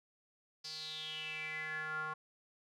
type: tone with band-pass filter sweep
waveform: square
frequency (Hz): 155.6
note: D#3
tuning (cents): 0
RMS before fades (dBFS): -42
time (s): 0.64-2.14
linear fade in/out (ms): 10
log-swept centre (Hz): 4900 to 1200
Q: 7.6
effects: none

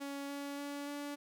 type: tone with pitch steps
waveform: sawtooth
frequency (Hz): 280.2 / 282.8 / 285.4 / 288.1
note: C#4 / C#4 / D4 / D4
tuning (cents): +19 / +35 / -49 / -33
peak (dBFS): -36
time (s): 0-1.16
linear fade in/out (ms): 20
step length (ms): 290
effects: none

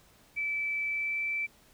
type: tone with pitch glide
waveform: sine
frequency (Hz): 2314 to 2327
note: D7 to D7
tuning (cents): -26 to -17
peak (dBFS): -29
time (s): 0.36-1.47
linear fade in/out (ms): 20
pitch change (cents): +9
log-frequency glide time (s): 0.86-1.22
effects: pink hiss -61 dBFS RMS until 1.73 s

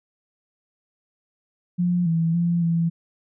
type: tone with pitch steps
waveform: sine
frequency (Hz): 176.7 / 164.7 / 171.5 / 167.2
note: F3 / E3 / F3 / E3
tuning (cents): +21 / -1 / -31 / +25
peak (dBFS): -18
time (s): 1.78-2.9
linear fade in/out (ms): 20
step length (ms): 280
effects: none

